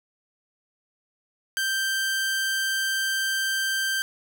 sawtooth tone, 1568 Hz, G6, in tune, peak -20 dBFS, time 1.57-4.02 s, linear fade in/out 0 ms, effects none

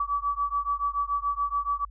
sine beating tone pair, 1144 / 1151 Hz, D6 / D6, -46 / -35 cents, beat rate 7 Hz, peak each -28 dBFS, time 0-1.85 s, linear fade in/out 5 ms, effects added 50 Hz sine -43 dBFS peak until 1.9 s

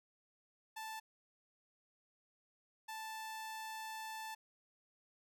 sawtooth tone bursts at uneven times, 880 Hz, A5, in tune, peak -40 dBFS, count 2, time 0.76-1 / 2.88-4.35 s, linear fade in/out 10 ms, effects none

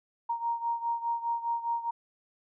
sine beating tone pair, 932.3 / 937.2 Hz, A#5 / A#5, 0 / +9 cents, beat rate 4.9 Hz, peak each -30 / -34 dBFS, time 0.29-1.91 s, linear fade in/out 10 ms, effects none

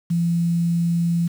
sine tone with quantisation, 170 Hz, F3, 46 cents flat, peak -17 dBFS, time 0.1-1.28 s, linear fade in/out 10 ms, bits 7, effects none

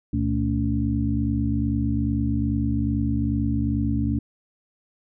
sine tone cluster, 70.9 / 119.8 / 222.3 / 284.7 Hz, C#2 / A#2 / A3 / C#4, +40 / +48 / +18 / +46 cents, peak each -26 dBFS, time 0.13-4.19 s, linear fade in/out 5 ms, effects none

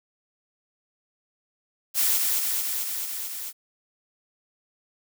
blue noise with echo, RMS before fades -22 dBFS, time 1.94-2.21 s, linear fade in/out 50 ms, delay 220 ms, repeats 6, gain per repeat -2 dB, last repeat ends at 3.53 s, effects none

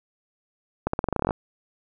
accelerating click train, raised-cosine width 1 ms, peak -9 dBFS, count 13, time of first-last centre 0.87-1.308 s, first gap 64 ms, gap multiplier 0.89, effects none

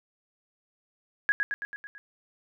sine tone with echo, 1661.2 Hz, G#6, in tune, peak -19 dBFS, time 1.29-1.32 s, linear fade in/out 0 ms, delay 110 ms, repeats 6, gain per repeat -4 dB, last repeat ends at 1.98 s, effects none

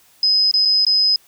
sine tone with dropouts, 5050 Hz, D#8, 25 cents sharp, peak -12 dBFS, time 0.23-1.16 s, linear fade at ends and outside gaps 2 ms, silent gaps 0.513-0.539 / 0.652-0.655 / 0.85-0.866 s, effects white hiss -53 dBFS RMS until 1.27 s

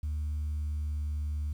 sine tone with pitch glide, 75.3 to 74.61 Hz, D2 to D2, +44 to +28 cents, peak -28 dBFS, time 0.03-1.53 s, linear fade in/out 5 ms, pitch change -16 cents, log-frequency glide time 0.34-1.07 s, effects tanh soft clip ceiling -28 dBFS + 10-bit

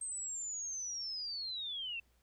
sine linear sweep, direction down, 8380 to 2643 Hz, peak -38 dBFS, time 0.01-2 s, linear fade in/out 5 ms, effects added 60 Hz sine -70 dBFS peak until 2.22 s + pink hiss -75 dBFS RMS until 2.22 s

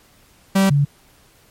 45% pulse / sine tone pair in turn, 193.9 / 142.72 Hz, G3 / D3, -19 / -49 cents, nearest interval perfect fourth, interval 530 cents, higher first, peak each -12 dBFS, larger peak neither, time 0.55-0.7 / 0.7-0.85 s, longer neither, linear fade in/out 10 ms, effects pink hiss -53 dBFS RMS until 1.5 s + MP3 64 kbps

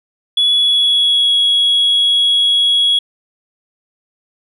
sine tone with pitch glide, 3394 to 3334 Hz, G#7 to G#7, +37 to +6 cents, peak -8 dBFS, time 0.37-2.99 s, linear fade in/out 5 ms, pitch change -31 cents, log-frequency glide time 0.52-1.33 s, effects tanh soft clip ceiling -7 dBFS

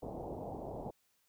white low-pass noise, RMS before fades -43 dBFS, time 0.02-0.91 s, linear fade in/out 10 ms, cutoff 820 Hz, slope 48 dB/octave, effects white hiss -75 dBFS RMS until 1.28 s

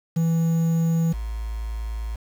triangle / sine tone pair in turn, 164.81 / 55.14 Hz, E3 / A1, 0 / +4 cents, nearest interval octave + perfect fifth, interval 1896 cents, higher first, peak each -16 / -26 dBFS, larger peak first, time 0.16-1.13 / 1.13-2.16 s, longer second, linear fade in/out 10 ms, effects 7-bit

